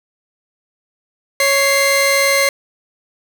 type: tone pair together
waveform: sawtooth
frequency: 553.9 / 2093 Hz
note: C#5 / C7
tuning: -1 / 0 cents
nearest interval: octave + major seventh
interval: 2301 cents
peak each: -11 dBFS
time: 1.4-2.49 s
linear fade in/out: 2 ms
effects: none